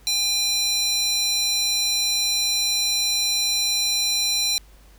square tone with high-pass filter, 807 Hz, G#5, 50 cents flat, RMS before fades -22 dBFS, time 0.07-4.58 s, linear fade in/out 0 ms, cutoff 4200 Hz, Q 2.7, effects added 50 Hz sine -48 dBFS peak until 4.98 s + pink hiss -55 dBFS RMS until 4.98 s

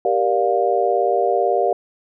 sine chord, G minor seventh, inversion none, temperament just, 392 / 470.4 / 588 / 705.6 Hz, G4 / Bb4 / D5 / F5, 0 / +16 / +2 / +18 cents, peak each -21 / -21 / -22 / -19 dBFS, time 0.05-1.73 s, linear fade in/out 2 ms, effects none

